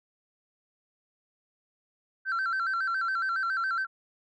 sine tone with vibrato, 1451 Hz, F#6, 34 cents flat, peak -24 dBFS, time 2.25-3.87 s, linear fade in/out 50 ms, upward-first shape square, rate 7.2 Hz, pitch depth 110 cents each way, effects tanh soft clip ceiling -25 dBFS

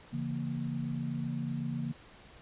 sine chord, A# diminished, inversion first, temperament just, 139.85 / 167.82 / 233.1 Hz, C#3 / E3 / A#3, +16 / +31 / 0 cents, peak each -36 / -38 / -36 dBFS, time 0.12-1.93 s, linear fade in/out 20 ms, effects pink hiss -55 dBFS RMS until 2.41 s + resampled to 8000 Hz

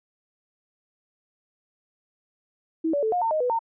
sine tone with pitch steps, 323 / 573 / 439.3 / 715 / 906 / 621 / 494.7 / 913 Hz, E4 / D5 / A4 / F5 / A#5 / D#5 / B4 / A#5, -35 / -43 / -3 / +41 / -50 / -3 / +3 / -36 cents, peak -21 dBFS, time 2.84-3.592 s, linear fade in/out 10 ms, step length 94 ms, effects none

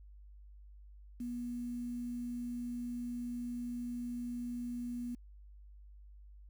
sine tone with quantisation, 241.8 Hz, B3, 36 cents flat, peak -37 dBFS, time 1.2-5.15 s, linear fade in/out 5 ms, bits 10, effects added 50 Hz sine -52 dBFS peak until 6.49 s

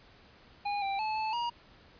square tone with pitch steps, 817 / 787 / 866 / 873 / 949 Hz, G#5 / G5 / A5 / A5 / A#5, -29 / +7 / -28 / -14 / +31 cents, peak -31 dBFS, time 0.65-1.5 s, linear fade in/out 10 ms, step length 170 ms, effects pink hiss -58 dBFS RMS until 1.99 s + resampled to 11025 Hz

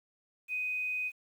sine tone with quantisation, 2500 Hz, D#7, 8 cents sharp, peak -31 dBFS, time 0.48-1.12 s, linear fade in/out 50 ms, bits 10, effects none

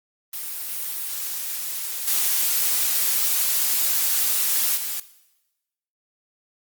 blue noise with level steps, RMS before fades -31 / -29 / -21 / -28 dBFS, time 0.33-5 s, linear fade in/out 5 ms, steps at 0.68 / 2.07 / 4.76 s, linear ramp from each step 10 ms, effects noise-tail reverb RT60 1.0 s tail -17 dB re dry + Opus 32 kbps

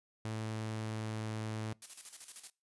sawtooth tone with pitch glide, 110 to 109.37 Hz, A2 to A2, 0 to -10 cents, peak -33 dBFS, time 0.25-1.73 s, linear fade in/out 0 ms, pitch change -10 cents, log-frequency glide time 0.38-1.28 s
blue noise with tremolo, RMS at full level -45 dBFS, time 1.82-2.5 s, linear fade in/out 2 ms, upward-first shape square, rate 13 Hz, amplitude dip 65%
effects noise-tail reverb RT60 0.3 s tail -25 dB re dry + resampled to 24000 Hz

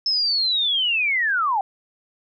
sine linear sweep, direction down, 5274 to 747 Hz, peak -18 dBFS, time 0.06-1.61 s, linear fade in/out 2 ms, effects none

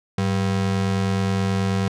square ring-modulated tone, 146.83 Hz, D3, in tune, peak -17 dBFS, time 0.18-1.88 s, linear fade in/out 0 ms, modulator 44.7 Hz, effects low-pass 7000 Hz 12 dB/octave

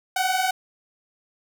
sawtooth tone pair together, 739.2 / 760 Hz, F#5 / F#5, -2 / +46 cents, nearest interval unison, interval 48 cents, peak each -20 dBFS, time 0.16-0.51 s, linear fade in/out 5 ms, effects none

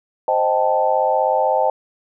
sine chord, A half-diminished seventh, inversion first, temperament equal, 523.3 / 622.3 / 784 / 880 Hz, C5 / Eb5 / G5 / A5, 0 / 0 / 0 / 0 cents, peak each -20 dBFS, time 0.28-1.7 s, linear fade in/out 2 ms, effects none

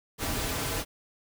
pink noise with comb filter, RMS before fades -31 dBFS, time 0.18-0.85 s, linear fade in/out 50 ms, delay 5.5 ms, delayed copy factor -0.5, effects none

